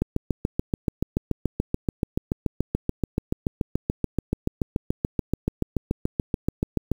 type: click train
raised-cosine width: 3 ms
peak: -9 dBFS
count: 49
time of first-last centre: 0.02-6.917 s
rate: 6.96 Hz
effects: 7-bit